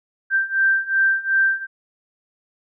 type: beating tone pair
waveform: sine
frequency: 1568 / 1570.7 Hz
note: G6 / G6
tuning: 0 / +3 cents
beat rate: 2.7 Hz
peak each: -20 / -18 dBFS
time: 0.3-1.67 s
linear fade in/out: 50 ms
effects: none